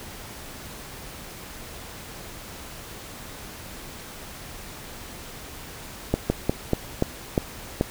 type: slowing click train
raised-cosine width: 2 ms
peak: -6 dBFS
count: 7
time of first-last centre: 6.14-7.811 s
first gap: 160 ms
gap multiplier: 1.22
effects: pink hiss -40 dBFS RMS until 7.9 s